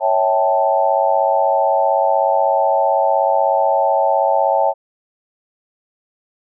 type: chord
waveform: sine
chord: A dominant seventh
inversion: first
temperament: equal with one note detuned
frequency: 554.4 / 651.3 / 784 / 880 Hz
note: C#5 / E5 / G5 / A5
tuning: 0 / -21 / 0 / 0 cents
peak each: -18 dBFS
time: 0-4.74 s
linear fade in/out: 50 ms
effects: none

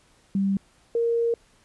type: tone pair in turn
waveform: sine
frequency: 195.8 / 465.7 Hz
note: G3 / A#4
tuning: -2 / -2 cents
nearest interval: octave + minor third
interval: 1500 cents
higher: second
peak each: -20 / -20 dBFS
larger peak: neither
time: 0.35-0.57 / 0.95-1.34 s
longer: second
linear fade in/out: 2 ms
effects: pink hiss -60 dBFS RMS until 1.64 s + resampled to 24000 Hz

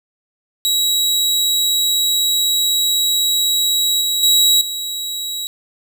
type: tone with level steps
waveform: sawtooth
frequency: 3868 Hz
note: B7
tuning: 37 cents flat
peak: -11 / -13 / -7 / -19 dBFS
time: 0.65-5.47 s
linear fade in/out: 0 ms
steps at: 4.01 / 4.23 / 4.61 s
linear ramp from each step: 2 ms
effects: none

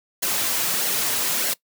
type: noise with flanger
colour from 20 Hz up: white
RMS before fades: -23 dBFS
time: 0.22-1.54 s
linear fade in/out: 10 ms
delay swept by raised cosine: 0.8 to 5.8 ms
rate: 1.6 Hz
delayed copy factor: -0.55
effects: noise-tail reverb RT60 0.1 s tail -21 dB re dry + high-pass 150 Hz 12 dB/octave

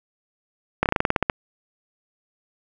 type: slowing click train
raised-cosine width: 0.5 ms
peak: -3 dBFS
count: 11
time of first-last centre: 0.83-1.298 s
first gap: 28 ms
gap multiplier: 1.11
effects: none

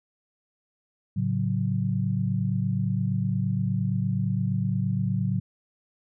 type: chord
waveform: sine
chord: F# minor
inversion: first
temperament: equal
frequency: 110 / 138.59 / 185 Hz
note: A2 / C#3 / F#3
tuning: 0 / 0 / 0 cents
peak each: -27 / -28 / -27 dBFS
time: 1.16-5.4 s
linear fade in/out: 10 ms
effects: none

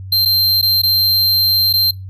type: tone with dropouts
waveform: square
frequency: 4149 Hz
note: C8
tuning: 15 cents flat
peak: -11 dBFS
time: 0.12-1.91 s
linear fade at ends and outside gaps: 5 ms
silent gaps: 0.252-0.256 / 0.615-0.626 / 0.819-0.833 / 1.729-1.736 s
effects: noise-tail reverb RT60 0.2 s tail -21 dB re dry + added 95 Hz sine -27 dBFS peak until 2.09 s

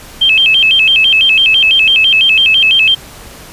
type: tone with vibrato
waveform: sine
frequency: 2866 Hz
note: F7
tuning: 44 cents sharp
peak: -5 dBFS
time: 0.21-2.95 s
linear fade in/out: 10 ms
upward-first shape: square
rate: 6 Hz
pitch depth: 170 cents each way
effects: pink hiss -33 dBFS RMS until 3.52 s + resampled to 32000 Hz

